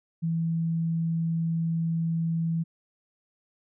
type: tone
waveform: sine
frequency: 164.81 Hz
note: E3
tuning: in tune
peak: -24 dBFS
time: 0.22-2.64 s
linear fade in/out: 20 ms
effects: none